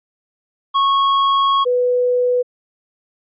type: tone pair in turn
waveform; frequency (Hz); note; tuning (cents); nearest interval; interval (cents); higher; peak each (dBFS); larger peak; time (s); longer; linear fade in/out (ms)
square / sine; 1100 / 494.5; C#6 / B4; -14 / +2; octave + major second; 1384; first; -13; neither; 0.74-1.65 / 1.65-2.43; first; 20
effects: resampled to 8000 Hz